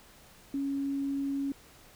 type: tone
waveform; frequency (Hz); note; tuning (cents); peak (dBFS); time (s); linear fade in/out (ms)
sine; 277.2; C#4; 0; -29; 0.54-1.52; 2
effects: pink hiss -56 dBFS RMS until 1.95 s